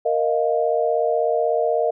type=chord; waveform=sine; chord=Bb suspended fourth; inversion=none; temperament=equal; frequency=466.2 / 622.3 / 698.5 Hz; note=Bb4 / Eb5 / F5; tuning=0 / 0 / 0 cents; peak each=-21 / -21 / -23 dBFS; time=0.05-1.91 s; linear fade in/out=10 ms; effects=none